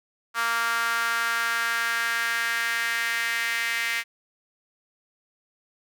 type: tone with high-pass filter sweep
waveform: sawtooth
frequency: 231.6 Hz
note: A#3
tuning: 11 cents flat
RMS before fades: -26 dBFS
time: 0.34-4.04 s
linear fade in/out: 50 ms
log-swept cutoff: 1300 to 2000 Hz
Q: 3.7
effects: none